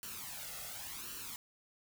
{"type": "noise with flanger", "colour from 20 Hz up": "white", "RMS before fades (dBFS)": -45, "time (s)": [0.03, 1.36], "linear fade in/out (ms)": 0, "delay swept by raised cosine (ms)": [0.69, 1.54], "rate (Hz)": 0.91, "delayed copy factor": 0.7, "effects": []}